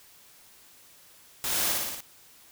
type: noise with echo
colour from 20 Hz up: white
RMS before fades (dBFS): -30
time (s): 1.44-1.72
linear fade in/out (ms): 0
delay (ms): 57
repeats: 5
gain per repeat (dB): -2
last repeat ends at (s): 2.005
effects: white hiss -55 dBFS RMS until 2.51 s